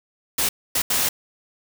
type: noise bursts at uneven times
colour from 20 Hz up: white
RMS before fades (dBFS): -21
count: 3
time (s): 0.38-0.49 / 0.75-0.82 / 0.9-1.09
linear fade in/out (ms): 5
effects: none